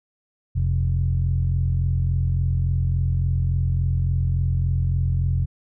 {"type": "tone with low-pass filter", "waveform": "15% pulse", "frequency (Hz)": 43.53, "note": "F1", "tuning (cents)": -5, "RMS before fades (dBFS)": -21, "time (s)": [0.55, 5.46], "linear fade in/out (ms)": 20, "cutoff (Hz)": 110, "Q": 5.7, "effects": []}